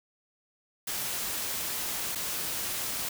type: noise with dropouts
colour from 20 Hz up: white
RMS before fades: -33 dBFS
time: 0.87-3.09 s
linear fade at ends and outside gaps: 5 ms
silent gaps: 2.151-2.155 s
effects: none